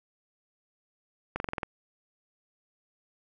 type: slowing click train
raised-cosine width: 0.5 ms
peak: -16 dBFS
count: 7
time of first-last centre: 1.36-1.632 s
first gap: 41 ms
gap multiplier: 1.04
effects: none